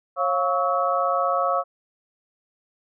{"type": "tone cluster", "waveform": "sine", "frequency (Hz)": [546, 702, 1120, 1295], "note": ["C#5", "F5", "C#6", "E6"], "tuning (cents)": [-26, 9, 18, -31], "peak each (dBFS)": -25, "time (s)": [0.16, 1.64], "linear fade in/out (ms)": 50, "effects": []}